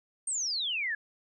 sine exponential sweep, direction down, 8870 to 1661.2 Hz, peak -29 dBFS, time 0.27-0.95 s, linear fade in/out 5 ms, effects none

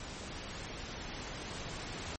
pink noise with level ramp, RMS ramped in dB -44 to -41 dBFS, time 0-2.16 s, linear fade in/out 2 ms, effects MP3 32 kbps

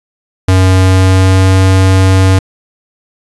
square tone with pitch glide, 93.6 to 94.69 Hz, F#2 to F#2, +20 to +41 cents, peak -5 dBFS, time 0.48-2.39 s, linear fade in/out 5 ms, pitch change +21 cents, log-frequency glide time 0.76-1.56 s, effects resampled to 24000 Hz + 7-bit

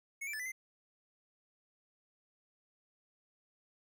square tone with pitch steps, 2198 / 2339 / 1743 / 1995 / 2073 Hz, C#7 / D7 / A6 / B6 / C7, -15 / -8 / -17 / +17 / -17 cents, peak -39 dBFS, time 0.21-0.52 s, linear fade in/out 10 ms, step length 62 ms, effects none

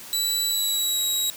20% pulse tone with pitch glide, 3951 to 3845 Hz, B7 to B7, 0 to -47 cents, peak -16 dBFS, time 0.13-1.3 s, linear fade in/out 0 ms, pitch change -47 cents, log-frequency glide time 0.47-1.05 s, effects white hiss -41 dBFS RMS until 1.36 s

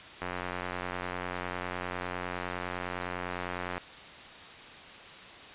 click train, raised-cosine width 0.5 ms, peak -19 dBFS, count 321, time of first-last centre 0.22-3.78 s, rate 89.9 Hz, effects white hiss -47 dBFS RMS until 5.54 s + resampled to 8000 Hz

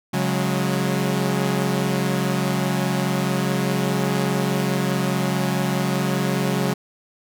sawtooth chord, C# suspended fourth, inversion none, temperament equal with one note detuned, 138.59 / 182.87 / 207.7 Hz, C#3 / F#3 / G#3, 0 / -20 / 0 cents, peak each -20 / -19 / -22 dBFS, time 0.13-6.74 s, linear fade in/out 10 ms, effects none

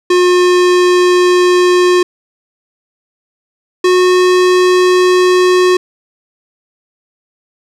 square tone pair in turn, 359.3 / 364.5 Hz, F4 / F#4, +49 / -26 cents, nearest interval unison, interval 25 cents, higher second, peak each -7 dBFS, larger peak neither, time 0.1-2.03 / 3.84-5.77 s, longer neither, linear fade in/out 5 ms, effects low-pass 7000 Hz 12 dB/octave + 8-bit

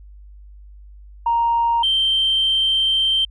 sine tone pair in turn, 933 / 3132 Hz, A#5 / G7, +1 / -2 cents, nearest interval octave + major sixth, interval 2097 cents, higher second, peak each -14 dBFS, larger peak neither, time 1.26-1.83 / 1.83-3.25 s, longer second, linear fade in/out 5 ms, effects tanh soft clip ceiling -10 dBFS + added 50 Hz sine -39 dBFS peak until 3.3 s

